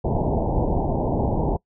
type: low-pass noise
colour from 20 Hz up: pink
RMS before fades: -22 dBFS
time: 0.04-1.57 s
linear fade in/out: 10 ms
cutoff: 930 Hz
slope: 96 dB/octave
effects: noise-tail reverb RT60 0.1 s tail -23 dB re dry